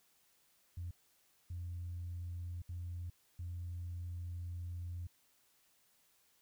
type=tone bursts at uneven times; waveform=sine; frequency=87.2 Hz; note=F2; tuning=2 cents flat; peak=-39 dBFS; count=4; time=0.77-0.91 / 1.5-2.62 / 2.69-3.1 / 3.39-5.07 s; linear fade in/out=5 ms; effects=tanh soft clip ceiling -36 dBFS + white hiss -72 dBFS RMS until 6.41 s